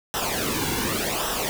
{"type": "noise with flanger", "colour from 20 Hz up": "pink", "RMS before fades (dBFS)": -26, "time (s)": [0.14, 1.49], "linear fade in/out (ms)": 0, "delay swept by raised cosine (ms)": [0.44, 1.64], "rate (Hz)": 0.88, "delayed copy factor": -0.7, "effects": []}